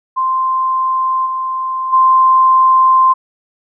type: tone with level steps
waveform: sine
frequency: 1044 Hz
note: C6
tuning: 4 cents flat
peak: -12 / -16 / -6 dBFS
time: 0.16-3.14 s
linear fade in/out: 20 ms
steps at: 1.25 / 1.92 s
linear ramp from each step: 20 ms
effects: none